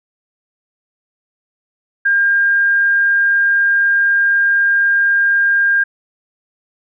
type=tone; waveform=sine; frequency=1606 Hz; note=G6; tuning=41 cents sharp; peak=-10 dBFS; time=2.05-5.84 s; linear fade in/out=10 ms; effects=none